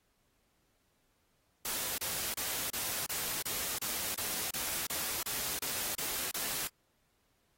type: noise bursts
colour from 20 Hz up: white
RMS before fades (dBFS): -36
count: 14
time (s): 1.65-6.673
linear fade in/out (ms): 2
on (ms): 330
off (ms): 31
effects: pink hiss -75 dBFS RMS until 7.57 s + AAC 48 kbps